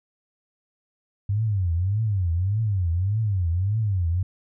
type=tone with vibrato; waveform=sine; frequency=96.4 Hz; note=G2; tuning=28 cents flat; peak=-20 dBFS; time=1.29-4.23 s; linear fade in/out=5 ms; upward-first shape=triangle; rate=1.7 Hz; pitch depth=290 cents each way; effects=none